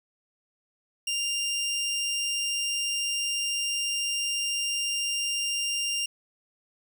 20% pulse tone, 2794 Hz, F7, in tune, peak -22 dBFS, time 1.07-6.06 s, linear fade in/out 5 ms, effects none

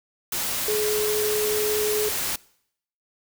sine tone in noise, 424 Hz, G#4, 36 cents sharp, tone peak -22 dBFS, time 0.68-2.09 s, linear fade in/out 5 ms, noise white, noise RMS -27 dBFS, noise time 0.32-2.36 s, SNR +2 dB, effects noise-tail reverb RT60 0.7 s tail -23 dB re dry

